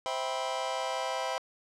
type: chord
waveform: sawtooth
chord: C major seventh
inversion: none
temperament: just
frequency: 523.3 / 654.1 / 784.9 / 981.1 Hz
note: C5 / E5 / G5 / B5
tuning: 0 / -14 / +2 / -12 cents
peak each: -32 dBFS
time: 0.06-1.38 s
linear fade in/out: 0 ms
effects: low-pass 6000 Hz 12 dB/octave